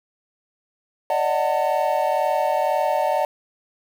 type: tone cluster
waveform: triangle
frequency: 580 / 622 / 742 / 897 Hz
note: D5 / D#5 / F#5 / A5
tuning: -22 / -1 / +5 / +33 cents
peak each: -22 dBFS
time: 1.1-3.25 s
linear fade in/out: 2 ms
effects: 7-bit